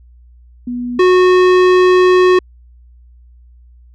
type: tone pair in turn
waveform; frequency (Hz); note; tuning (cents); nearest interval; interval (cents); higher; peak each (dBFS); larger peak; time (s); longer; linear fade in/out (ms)
sine / square; 244.3 / 366; B3 / F#4; -19 / -19; perfect fifth; 700; second; -18 / -7; second; 0.67-0.99 / 0.99-2.39; second; 5
effects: added 60 Hz sine -40 dBFS peak until 3.94 s + low-pass 3000 Hz 12 dB/octave